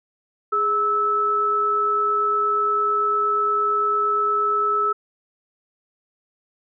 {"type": "tone pair together", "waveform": "sine", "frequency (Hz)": [414.9, 1306.2], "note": ["G#4", "E6"], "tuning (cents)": [-2, -16], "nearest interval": "octave + minor sixth", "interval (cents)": 1986, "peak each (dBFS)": [-26, -18], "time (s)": [0.52, 4.93], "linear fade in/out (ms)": 10, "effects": []}